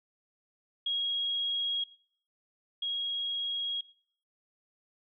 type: tone pair in turn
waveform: sine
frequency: 3292 / 3292 Hz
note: G#7 / G#7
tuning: -16 / -16 cents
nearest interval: unison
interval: 0 cents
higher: neither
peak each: -28 / -30 dBFS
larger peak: first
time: 0.86-1.84 / 2.82-3.81 s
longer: second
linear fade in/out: 5 ms
effects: noise-tail reverb RT60 0.5 s tail -18 dB re dry